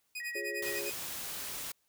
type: tone with tremolo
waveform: sawtooth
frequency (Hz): 2489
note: D#7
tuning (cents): 0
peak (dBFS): -33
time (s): 0.15-0.92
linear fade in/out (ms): 5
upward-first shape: sine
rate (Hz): 9.9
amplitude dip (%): 95
type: tone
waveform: sine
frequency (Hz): 1905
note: A#6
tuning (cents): +37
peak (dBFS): -38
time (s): 0.2-0.79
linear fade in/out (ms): 2
type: chord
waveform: sine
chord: Db major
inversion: first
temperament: equal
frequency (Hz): 349.2 / 415.3 / 554.4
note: F4 / Ab4 / Db5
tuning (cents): 0 / 0 / 0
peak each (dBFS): -43 / -40 / -43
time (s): 0.35-0.9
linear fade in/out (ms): 5
type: noise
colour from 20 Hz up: white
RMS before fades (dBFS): -40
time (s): 0.62-1.72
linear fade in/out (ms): 5
effects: white hiss -75 dBFS RMS until 1.88 s